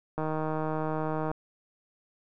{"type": "click train", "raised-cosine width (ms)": 1, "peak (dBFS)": -18, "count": 178, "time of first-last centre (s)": [0.18, 1.315], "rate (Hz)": 156, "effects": []}